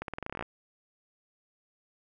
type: accelerating click train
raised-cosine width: 0.5 ms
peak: -20 dBFS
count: 13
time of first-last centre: 0.02-0.425 s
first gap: 62 ms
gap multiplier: 0.88
effects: none